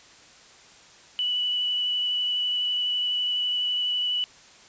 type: tone with vibrato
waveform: sine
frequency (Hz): 2960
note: F#7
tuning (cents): 0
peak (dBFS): -23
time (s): 1.19-4.24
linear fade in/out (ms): 0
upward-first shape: triangle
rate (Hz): 12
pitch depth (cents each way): 16
effects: white hiss -51 dBFS RMS until 4.68 s + resampled to 16000 Hz